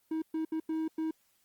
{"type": "tone bursts at uneven times", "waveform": "triangle", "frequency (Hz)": 318.5, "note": "D#4", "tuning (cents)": 41, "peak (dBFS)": -28, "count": 5, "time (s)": [[0.11, 0.22], [0.34, 0.45], [0.52, 0.6], [0.69, 0.88], [0.98, 1.11]], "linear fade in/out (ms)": 5, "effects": ["white hiss -71 dBFS RMS until 1.44 s", "Opus 24 kbps"]}